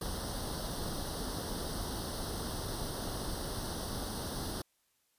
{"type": "noise with comb filter", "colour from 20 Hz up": "pink", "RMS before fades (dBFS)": -38, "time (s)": [0.01, 4.62], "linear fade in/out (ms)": 5, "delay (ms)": 0.21, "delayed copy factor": 0.9, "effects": ["white hiss -75 dBFS RMS until 5.18 s", "resampled to 32000 Hz"]}